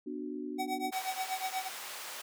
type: chord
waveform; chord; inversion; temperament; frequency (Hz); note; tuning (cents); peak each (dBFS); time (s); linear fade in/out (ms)
sine; B minor; none; just; 246.9 / 296.3 / 370.4; B3 / D4 / F#4; 0 / +15 / +2; -41 / -39 / -42; 0.06-0.91; 10
type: tone with tremolo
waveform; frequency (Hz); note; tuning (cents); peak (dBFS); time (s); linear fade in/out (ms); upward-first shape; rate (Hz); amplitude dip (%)
square; 756; F#5; +37; -31; 0.58-1.69; 20; triangle; 8.3; 100
type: high-pass noise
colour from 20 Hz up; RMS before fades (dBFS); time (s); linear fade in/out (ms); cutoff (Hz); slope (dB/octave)
pink; -43; 0.92-2.22; 10; 840; 12
effects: none